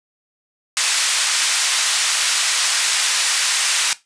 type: band-pass noise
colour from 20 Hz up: white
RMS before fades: -18 dBFS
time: 0.77-3.93 s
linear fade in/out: 0 ms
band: 1300 to 8400 Hz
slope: 12 dB/octave
effects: noise-tail reverb RT60 0.2 s tail -17 dB re dry + resampled to 22050 Hz